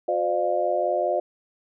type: tone cluster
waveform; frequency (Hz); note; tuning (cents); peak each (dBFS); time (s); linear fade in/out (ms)
sine; 360.6 / 517 / 602 / 701; F#4 / C5 / D5 / F5; -45 / -21 / +43 / +6; -29 / -28 / -24 / -26; 0.08-1.2; 5
effects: none